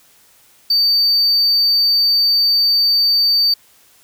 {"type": "tone", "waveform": "triangle", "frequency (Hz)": 4600, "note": "D8", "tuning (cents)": -37, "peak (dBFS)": -10, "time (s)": [0.7, 3.54], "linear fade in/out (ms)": 5, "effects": ["white hiss -51 dBFS RMS until 4.03 s"]}